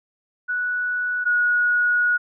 sine tone pair in turn, 1474 / 1454.5 Hz, F#6 / F#6, -7 / -30 cents, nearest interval unison, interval 23 cents, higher first, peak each -21 / -16 dBFS, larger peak second, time 0.48-1.25 / 1.25-2.18 s, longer second, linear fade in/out 20 ms, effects none

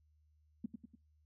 sine tone with echo, 227.5 Hz, A#3, 42 cents flat, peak -35 dBFS, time 0.64-0.66 s, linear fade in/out 5 ms, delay 98 ms, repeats 3, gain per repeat -6 dB, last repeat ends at 0.954 s, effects noise-tail reverb RT60 0.2 s tail -22 dB re dry + added 76 Hz sine -68 dBFS peak until 1.25 s

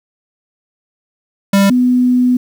square / sine tone pair in turn, 197.8 / 249.2 Hz, G3 / B3, +16 / +16 cents, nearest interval major third, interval 400 cents, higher second, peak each -8 dBFS, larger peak neither, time 1.53-1.7 / 1.7-2.37 s, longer second, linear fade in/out 5 ms, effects 7-bit

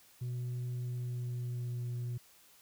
sine tone with pitch glide, 123.47 to 121.42 Hz, B2 to B2, 0 to -29 cents, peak -32 dBFS, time 0.21-2.18 s, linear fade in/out 10 ms, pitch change -29 cents, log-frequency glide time 0.83-1.96 s, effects tanh soft clip ceiling -34 dBFS + white hiss -62 dBFS RMS until 2.61 s

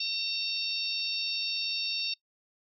harmonic tone with a mistuned harmonic, 907 Hz, A#5, 48 cents flat, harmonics 3 / 4 / 5 / 6, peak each -35 / -35 / -35 / -35 dBFS, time 0-2.14 s, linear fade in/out 5 ms, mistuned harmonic 4, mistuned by +33 cents, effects noise-tail reverb RT60 0.1 s tail -23 dB re dry

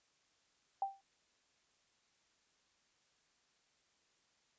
sine tone with exponential decay, 784 Hz, G5, in tune, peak -30 dBFS, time 0.82-1.01 s, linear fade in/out 2 ms, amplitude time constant 40 ms, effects white hiss -75 dBFS RMS until 4.58 s + resampled to 16000 Hz

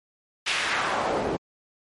pink noise with band-pass filter sweep, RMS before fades -26 dBFS, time 0.46-1.37 s, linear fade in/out 10 ms, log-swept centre 3100 to 350 Hz, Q 1.3, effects MP3 48 kbps

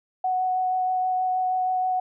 sine tone with vibrato, 741 Hz, F#5, 2 cents sharp, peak -21 dBFS, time 0.24-2 s, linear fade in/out 5 ms, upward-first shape sine, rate 6.3 Hz, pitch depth 9 cents each way, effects none

